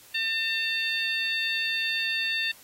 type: harmonic tone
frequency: 901 Hz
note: A5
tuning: 41 cents sharp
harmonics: 2 / 3 / 4 / 5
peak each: -30 / -29 / -31 / -35 dBFS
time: 0.14-2.52 s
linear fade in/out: 10 ms
effects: white hiss -52 dBFS RMS until 2.63 s + AAC 48 kbps